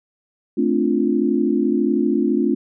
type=chord; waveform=sine; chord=D minor seventh; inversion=second; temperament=equal; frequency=220 / 261.6 / 293.7 / 349.2 Hz; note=A3 / C4 / D4 / F4; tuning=0 / 0 / 0 / 0 cents; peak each=-21 dBFS; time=0.57-2.55 s; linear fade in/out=10 ms; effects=none